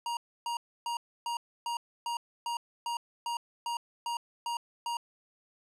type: tone bursts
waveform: square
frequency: 944 Hz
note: A#5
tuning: 22 cents sharp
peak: -32 dBFS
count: 13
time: 0.06-4.97 s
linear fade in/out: 2 ms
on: 110 ms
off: 290 ms
effects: low-pass 10000 Hz 12 dB/octave